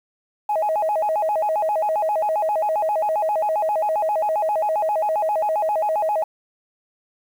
sine tone with vibrato, 730 Hz, F#5, 24 cents flat, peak -17 dBFS, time 0.49-6.24 s, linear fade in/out 5 ms, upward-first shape square, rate 7.5 Hz, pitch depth 240 cents each way, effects tanh soft clip ceiling -14 dBFS + 8-bit

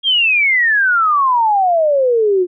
sine exponential sweep, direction down, 3285 to 349.2 Hz, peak -10 dBFS, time 0.03-2.47 s, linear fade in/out 50 ms, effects none

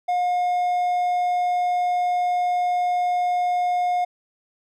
triangle tone, 716 Hz, F5, 43 cents sharp, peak -17 dBFS, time 0.08-4.05 s, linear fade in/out 10 ms, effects none

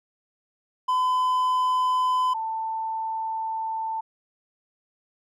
triangle / sine tone pair in turn, 1013 / 889.8 Hz, B5 / A5, +44 / +19 cents, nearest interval major second, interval 225 cents, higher first, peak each -18 / -26 dBFS, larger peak first, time 0.88-2.34 / 2.34-4.01 s, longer second, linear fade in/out 10 ms, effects none

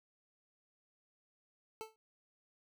25% pulse tone with exponential decay, 440 Hz, A4, in tune, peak -35 dBFS, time 1.81-1.96 s, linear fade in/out 0 ms, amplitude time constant 32 ms, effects none

